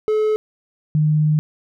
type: tone pair in turn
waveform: triangle / sine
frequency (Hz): 430 / 152.73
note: A4 / D#3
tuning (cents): -40 / -32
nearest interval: octave + tritone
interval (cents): 1792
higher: first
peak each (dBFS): -13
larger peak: neither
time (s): 0.08-0.36 / 0.95-1.39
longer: second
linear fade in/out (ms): 0
effects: none